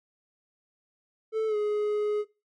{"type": "tone with pitch glide", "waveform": "triangle", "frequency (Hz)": [440, 419.2], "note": ["A4", "G#4"], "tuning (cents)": [0, 16], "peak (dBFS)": -22, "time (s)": [1.32, 2.25], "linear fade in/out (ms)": 50, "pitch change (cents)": -84, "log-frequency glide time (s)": [1.47, 1.56], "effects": ["noise-tail reverb RT60 0.3 s tail -21 dB re dry", "MP3 48 kbps"]}